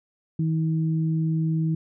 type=tone pair together; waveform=sine; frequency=160 / 319.7 Hz; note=D#3 / D#4; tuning=+49 / +47 cents; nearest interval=octave; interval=1198 cents; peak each=-21 / -31 dBFS; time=0.39-1.75 s; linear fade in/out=5 ms; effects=none